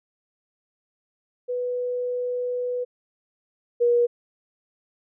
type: tone pair in turn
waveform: sine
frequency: 493.9 / 479 Hz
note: B4 / A#4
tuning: 0 / +47 cents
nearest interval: minor second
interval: 53 cents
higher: first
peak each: -24 / -16 dBFS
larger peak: second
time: 1.48-2.85 / 3.8-4.07 s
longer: first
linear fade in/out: 20 ms
effects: none